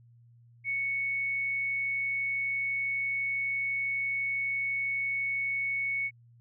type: tone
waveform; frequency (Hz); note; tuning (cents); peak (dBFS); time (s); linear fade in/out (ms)
sine; 2217; C#7; 0; -28; 0.64-6.11; 50
effects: added 118 Hz sine -55 dBFS peak until 6.4 s